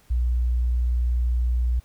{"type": "tone", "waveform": "sine", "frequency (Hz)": 60.5, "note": "B1", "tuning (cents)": -35, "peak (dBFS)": -19, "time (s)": [0.1, 1.8], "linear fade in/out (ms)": 10, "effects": ["pink hiss -58 dBFS RMS until 1.84 s"]}